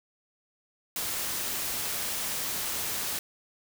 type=noise; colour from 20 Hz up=white; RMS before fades=-32 dBFS; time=0.96-3.19 s; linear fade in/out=2 ms; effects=none